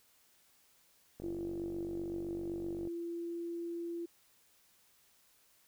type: click train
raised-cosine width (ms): 2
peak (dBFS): -33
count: 81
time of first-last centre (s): 1.2-2.874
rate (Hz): 47.8
type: tone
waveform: sine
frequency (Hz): 340.3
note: F4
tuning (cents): -45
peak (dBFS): -37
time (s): 1.23-4.06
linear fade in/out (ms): 10
effects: white hiss -68 dBFS RMS until 5.67 s